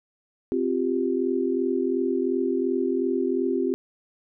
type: chord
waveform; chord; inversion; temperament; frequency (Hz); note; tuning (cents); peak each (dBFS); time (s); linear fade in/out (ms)
sine; C suspended fourth; none; equal; 261.6 / 349.2 / 392; C4 / F4 / G4; 0 / 0 / 0; -26; 0.52-3.74; 0
effects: none